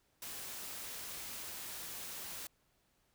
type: noise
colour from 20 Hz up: white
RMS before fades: -45 dBFS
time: 0.22-2.47 s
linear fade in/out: 2 ms
effects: pink hiss -75 dBFS RMS until 3.14 s